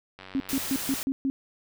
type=click train; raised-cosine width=0.3 ms; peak=-27 dBFS; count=47; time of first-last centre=0.19-0.677 s; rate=94.5 Hz
type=tone bursts; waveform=sine; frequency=269.7 Hz; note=C#4; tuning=47 cents flat; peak=-23 dBFS; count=6; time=0.35-1.3 s; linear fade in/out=0 ms; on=50 ms; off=130 ms
type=noise; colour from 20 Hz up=white; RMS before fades=-33 dBFS; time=0.49-1.03 s; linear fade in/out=0 ms
effects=none